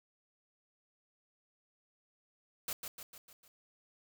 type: noise with echo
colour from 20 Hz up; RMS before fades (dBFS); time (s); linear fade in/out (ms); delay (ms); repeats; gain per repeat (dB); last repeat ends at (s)
white; -38; 2.68-2.73; 2; 150; 5; -5; 3.48
effects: none